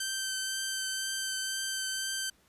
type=tone with vibrato; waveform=10% pulse; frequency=1551 Hz; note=G6; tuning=19 cents flat; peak=-23 dBFS; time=0-2.3 s; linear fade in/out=5 ms; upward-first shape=triangle; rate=2 Hz; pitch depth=14 cents each way; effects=pink hiss -66 dBFS RMS until 2.48 s + resampled to 32000 Hz